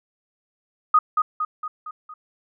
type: tone with echo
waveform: sine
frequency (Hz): 1244.5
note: D#6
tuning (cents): 0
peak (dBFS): -11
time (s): 0.94-0.99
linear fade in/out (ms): 5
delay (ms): 230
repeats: 5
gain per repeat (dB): -5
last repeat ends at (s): 2.14
effects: none